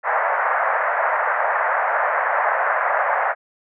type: band-pass noise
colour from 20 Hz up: pink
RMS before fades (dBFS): -20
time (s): 0.03-3.35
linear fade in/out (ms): 50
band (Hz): 580 to 1900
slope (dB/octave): 48
effects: none